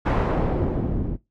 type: noise with low-pass filter sweep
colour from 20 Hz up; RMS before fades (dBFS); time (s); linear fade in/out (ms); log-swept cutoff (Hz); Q
pink; -23; 0.05-1.17; 20; 1400 to 210; 0.86
effects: noise-tail reverb RT60 0.2 s tail -20 dB re dry + AAC 48 kbps